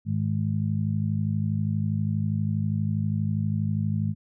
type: harmonic tone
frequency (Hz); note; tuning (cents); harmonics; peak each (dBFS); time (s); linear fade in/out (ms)
52.4; G#1; +16; 2 / 3 / 4; -26 / -28 / -29; 0.05-4.15; 50
effects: none